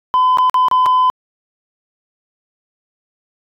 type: tone with dropouts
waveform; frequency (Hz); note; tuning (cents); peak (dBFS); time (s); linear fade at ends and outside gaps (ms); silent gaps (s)
sine; 1013; B5; +44; -7; 0.14-1.1; 0; 0.373-0.385 / 0.497-0.543 / 0.684-0.713 / 0.859-0.863
effects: tanh soft clip ceiling -8 dBFS